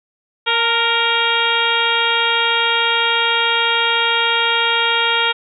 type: harmonic tone with a mistuned harmonic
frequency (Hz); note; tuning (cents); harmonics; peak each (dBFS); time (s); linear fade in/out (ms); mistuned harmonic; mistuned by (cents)
466.2; A#4; 0; 1 / 2 / 3 / 4 / 5 / 6 / 7 / 8; -25 / -21 / -20 / -25 / -22 / -23 / -20 / -25; 0.46-5.33; 20; 2; -32
effects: none